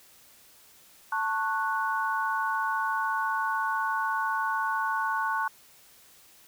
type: tone cluster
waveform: sine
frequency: 888 / 1102 / 1478 Hz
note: A5 / C#6 / F#6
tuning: +16 / -11 / -2 cents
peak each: -30 dBFS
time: 1.12-5.48 s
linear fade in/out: 5 ms
effects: white hiss -56 dBFS RMS until 6.47 s